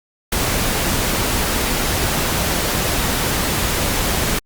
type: noise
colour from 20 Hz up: pink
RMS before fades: -19 dBFS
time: 0.32-4.39 s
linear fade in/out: 5 ms
effects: Opus 48 kbps